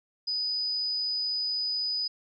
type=tone; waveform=sine; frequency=4978 Hz; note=D#8; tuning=in tune; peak=-27 dBFS; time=0.27-2.08 s; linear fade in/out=10 ms; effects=none